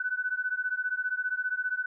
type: beating tone pair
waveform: sine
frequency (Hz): 1491 / 1506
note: F#6 / F#6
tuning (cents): +13 / +30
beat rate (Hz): 15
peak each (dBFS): -31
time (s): 0-1.86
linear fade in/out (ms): 5
effects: none